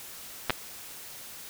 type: clicks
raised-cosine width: 0.3 ms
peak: -8 dBFS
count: 2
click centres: 0.497 / 0.505 s
effects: white hiss -44 dBFS RMS until 1.49 s